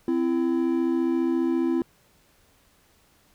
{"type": "tone pair together", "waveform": "triangle", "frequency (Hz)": [260.3, 335], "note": ["C4", "E4"], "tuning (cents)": [-9, 28], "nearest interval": "major third", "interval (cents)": 437, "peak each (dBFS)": [-23, -21], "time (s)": [0.08, 1.82], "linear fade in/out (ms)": 2, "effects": ["pink hiss -61 dBFS RMS until 3.34 s"]}